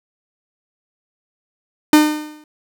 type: tone with exponential decay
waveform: 45% pulse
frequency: 303.4 Hz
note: D#4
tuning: 44 cents flat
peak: -5 dBFS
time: 1.93-2.44 s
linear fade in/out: 2 ms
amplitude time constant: 110 ms
effects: none